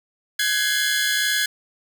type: tone cluster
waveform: sawtooth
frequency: 1522 / 1669 / 2108 / 3400 / 4116 Hz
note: F#6 / G#6 / C7 / G#7 / C8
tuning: +48 / +8 / +12 / +40 / -29 cents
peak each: -24 / -18 / -27 / -25 / -26 dBFS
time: 0.39-1.46 s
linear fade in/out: 5 ms
effects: none